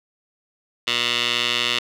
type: tone with band-pass filter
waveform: 15% pulse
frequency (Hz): 120.4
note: B2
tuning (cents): -44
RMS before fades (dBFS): -22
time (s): 0.87-1.79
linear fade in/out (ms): 5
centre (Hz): 3200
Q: 3
effects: none